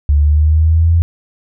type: linear sweep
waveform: sine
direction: up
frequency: 71.6 to 85 Hz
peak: -7 dBFS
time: 0.09-1.02 s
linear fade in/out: 0 ms
effects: none